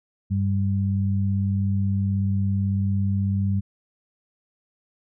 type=tone pair together; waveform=sine; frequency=98 / 196.34 Hz; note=G2 / G3; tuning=0 / +3 cents; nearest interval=octave; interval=1203 cents; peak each=-21 / -25 dBFS; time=0.3-3.61 s; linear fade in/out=20 ms; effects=none